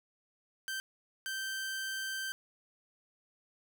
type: tone bursts at uneven times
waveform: sawtooth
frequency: 1558 Hz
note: G6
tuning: 11 cents flat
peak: -32 dBFS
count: 2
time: 0.68-0.8 / 1.26-2.32 s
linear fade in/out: 0 ms
effects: none